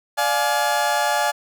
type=chord; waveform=30% pulse; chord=D diminished; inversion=none; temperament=just; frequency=587.3 / 704.8 / 845.8 Hz; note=D5 / F5 / Ab5; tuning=0 / +16 / +31 cents; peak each=-22 / -21 / -18 dBFS; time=0.17-1.32 s; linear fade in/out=20 ms; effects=none